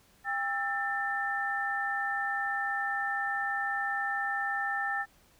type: tone cluster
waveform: sine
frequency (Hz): 799 / 1325 / 1785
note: G5 / E6 / A6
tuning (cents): +33 / +9 / +24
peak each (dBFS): -34 / -37 / -31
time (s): 0.24-5.06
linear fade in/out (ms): 50
effects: pink hiss -63 dBFS RMS until 5.39 s